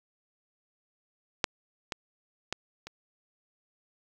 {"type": "clicks", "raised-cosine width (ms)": 0.2, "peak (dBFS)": [-6, -15, -13, -24], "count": 4, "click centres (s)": [1.442, 1.922, 2.526, 2.87], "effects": ["8-bit"]}